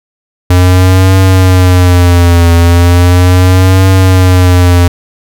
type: tone with vibrato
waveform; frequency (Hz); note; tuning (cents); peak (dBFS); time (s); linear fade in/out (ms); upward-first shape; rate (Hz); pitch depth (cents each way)
square; 89.7; F2; +47; -3; 0.5-4.88; 5; triangle; 0.37; 100
effects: none